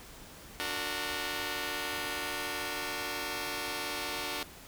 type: chord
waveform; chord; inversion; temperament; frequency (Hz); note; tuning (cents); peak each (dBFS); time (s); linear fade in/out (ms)
5% pulse; D augmented; none; just; 293.7 / 367.1 / 458.9; D4 / F#4 / A#4; 0 / -14 / -27; -27; 0.6-4.43; 0
effects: pink hiss -50 dBFS RMS until 4.67 s